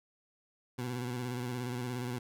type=tone with vibrato; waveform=20% pulse; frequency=123.47 Hz; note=B2; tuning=in tune; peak=-30 dBFS; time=0.78-2.19 s; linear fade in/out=10 ms; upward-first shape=square; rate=17 Hz; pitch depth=43 cents each way; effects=none